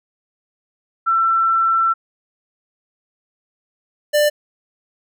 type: tone pair in turn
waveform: sine / square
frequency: 1342 / 593.3 Hz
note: E6 / D5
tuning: +31 / +18 cents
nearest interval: octave + major second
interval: 1413 cents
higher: first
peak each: -13 dBFS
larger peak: neither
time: 1.06-1.94 / 4.13-4.3 s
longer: first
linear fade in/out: 20 ms
effects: none